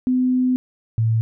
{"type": "tone pair in turn", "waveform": "sine", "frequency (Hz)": [253.7, 112.62], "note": ["B3", "A2"], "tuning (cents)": [47, 41], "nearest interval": "octave + major second", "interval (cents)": 1406, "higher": "first", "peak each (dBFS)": [-15, -15], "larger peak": "neither", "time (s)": [[0.07, 0.56], [0.98, 1.21]], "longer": "first", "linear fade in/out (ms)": 0, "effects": []}